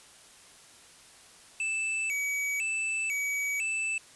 square tone with vibrato, 2447 Hz, D#7, 29 cents flat, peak -29 dBFS, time 1.6-3.98 s, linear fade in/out 2 ms, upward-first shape square, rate 1 Hz, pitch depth 130 cents each way, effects white hiss -54 dBFS RMS until 4.15 s + resampled to 24000 Hz

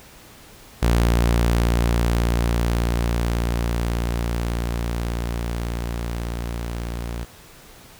sawtooth tone with level ramp, 58.27 Hz, A#1, in tune, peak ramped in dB -11 to -23 dBFS, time 0.82-7.25 s, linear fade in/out 10 ms, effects pink hiss -46 dBFS RMS until 7.99 s

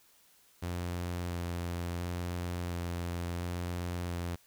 sawtooth tone with vibrato, 87.31 Hz, F2, in tune, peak -30 dBFS, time 0.62-4.36 s, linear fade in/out 10 ms, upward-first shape square, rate 0.72 Hz, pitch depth 12 cents each way, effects white hiss -64 dBFS RMS until 4.46 s

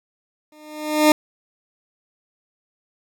20% pulse tone with exponential growth, 304.2 Hz, D#4, 39 cents flat, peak -4 dBFS, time 0.52-1.12 s, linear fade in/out 2 ms, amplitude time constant 130 ms, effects none

